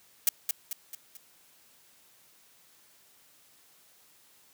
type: noise with echo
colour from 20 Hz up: blue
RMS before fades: -22 dBFS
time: 0.27-0.29 s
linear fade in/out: 2 ms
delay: 220 ms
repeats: 4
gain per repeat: -6 dB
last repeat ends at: 1.17 s
effects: white hiss -61 dBFS RMS until 4.53 s + high-pass 80 Hz 12 dB/octave